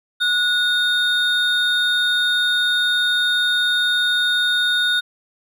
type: tone pair together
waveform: triangle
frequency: 1461 / 3678 Hz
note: F#6 / A#7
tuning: -22 / -24 cents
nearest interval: octave + major third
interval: 1598 cents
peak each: -17 dBFS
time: 0.2-5.01 s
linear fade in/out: 20 ms
effects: none